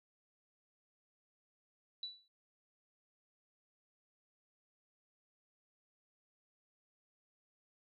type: tone with exponential decay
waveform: sine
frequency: 3951 Hz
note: B7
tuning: in tune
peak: -37 dBFS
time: 2.03-2.28 s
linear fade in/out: 2 ms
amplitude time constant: 53 ms
effects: none